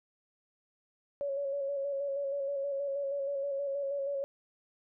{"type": "tone with vibrato", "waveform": "sine", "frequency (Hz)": 558, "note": "C#5", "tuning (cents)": 11, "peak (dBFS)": -31, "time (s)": [1.21, 4.24], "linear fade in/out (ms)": 0, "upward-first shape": "square", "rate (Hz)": 6.3, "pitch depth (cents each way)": 28, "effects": []}